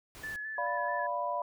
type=noise; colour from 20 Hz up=pink; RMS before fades=-49 dBFS; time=0.15-0.36 s; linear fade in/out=0 ms
type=tone with vibrato; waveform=sine; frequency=1726 Hz; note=A6; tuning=34 cents flat; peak=-36 dBFS; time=0.23-1.07 s; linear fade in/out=10 ms; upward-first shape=square; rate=4.6 Hz; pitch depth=23 cents each way
type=chord; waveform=sine; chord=B diminished; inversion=first; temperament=equal with one note detuned; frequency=584.6 / 698.5 / 987.8 Hz; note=D5 / F5 / B5; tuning=-8 / 0 / 0 cents; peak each=-36 / -36 / -33 dBFS; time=0.58-1.42 s; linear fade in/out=2 ms
effects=none

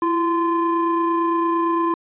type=ring-modulated tone; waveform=triangle; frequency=349.2 Hz; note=F4; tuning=in tune; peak=-12 dBFS; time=0.02-1.94 s; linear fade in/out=2 ms; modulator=684 Hz; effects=resampled to 8000 Hz

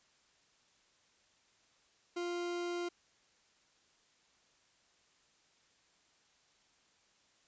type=tone; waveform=40% pulse; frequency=349.2 Hz; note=F4; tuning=in tune; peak=-35 dBFS; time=2.16-2.89 s; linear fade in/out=10 ms; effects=white hiss -70 dBFS RMS until 7.47 s + resampled to 16000 Hz

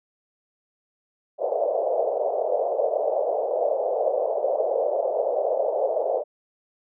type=band-pass noise; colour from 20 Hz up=white; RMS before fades=-24 dBFS; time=1.38-6.24 s; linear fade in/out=50 ms; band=480 to 660 Hz; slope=48 dB/octave; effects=none

